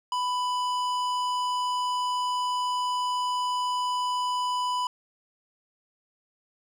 sine tone with hard clipping, 994 Hz, B5, 11 cents sharp, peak -27 dBFS, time 0.12-4.87 s, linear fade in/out 2 ms, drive 13 dB, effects none

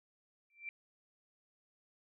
sine tone with exponential growth, 2349 Hz, D7, in tune, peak -37 dBFS, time 0.5-0.69 s, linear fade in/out 1 ms, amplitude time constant 41 ms, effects none

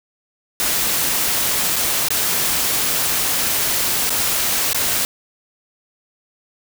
white noise with dropouts, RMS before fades -19 dBFS, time 0.6-5.05 s, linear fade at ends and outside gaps 0 ms, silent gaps 1.759-1.763 / 2.085-2.105 / 4.095-4.104 / 4.731-4.746 s, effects none

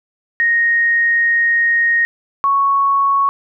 sine tone pair in turn, 1864.7 / 1108.8 Hz, A#6 / C#6, 0 / 0 cents, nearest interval major sixth, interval 900 cents, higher first, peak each -11 dBFS, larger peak neither, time 0.4-2.05 / 2.44-3.29 s, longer first, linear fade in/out 0 ms, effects none

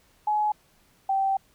sine tone pair in turn, 845 / 777.2 Hz, G#5 / G5, +30 / -15 cents, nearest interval minor second, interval 145 cents, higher first, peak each -21 dBFS, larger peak neither, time 0.27-0.52 / 1.09-1.37 s, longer second, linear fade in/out 5 ms, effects pink hiss -62 dBFS RMS until 1.54 s

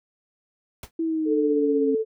pink noise with exponential decay, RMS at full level -33 dBFS, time 0.83-0.91 s, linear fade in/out 2 ms, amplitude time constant 17 ms
sine exponential sweep, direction down, 329.6 to 268.7 Hz, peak -22 dBFS, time 0.99-1.95 s, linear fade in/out 5 ms
sine tone with tremolo, 441 Hz, A4, 4 cents sharp, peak -19 dBFS, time 1.25-2.05 s, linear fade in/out 50 ms, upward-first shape sine, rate 16 Hz, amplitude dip 35%
effects none

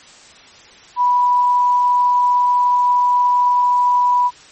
sine tone, 983 Hz, B5, 8 cents flat, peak -11 dBFS, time 0.96-4.31 s, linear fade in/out 50 ms, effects white hiss -43 dBFS RMS until 4.51 s + MP3 32 kbps

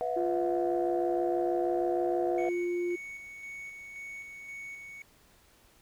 sine chord, B suspended fourth, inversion none, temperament equal with one note detuned, 493.9 / 659.3 / 725.6 Hz, B4 / E5 / F#5, 0 / 0 / -34 cents, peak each -33 dBFS, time 0.01-2.49 s, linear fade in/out 0 ms
sine tone with pitch glide, 349.2 to 351.4 Hz, F4 to F4, 0 to +11 cents, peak -28 dBFS, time 0.16-2.96 s, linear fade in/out 10 ms, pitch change +11 cents, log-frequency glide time 1.08-2.04 s
triangle tone with tremolo, 2224 Hz, C#7, 5 cents sharp, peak -38 dBFS, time 2.38-5.02 s, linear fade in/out 2 ms, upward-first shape square, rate 1.9 Hz, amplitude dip 35%
effects tanh soft clip ceiling -19 dBFS + pink hiss -62 dBFS RMS until 5.81 s

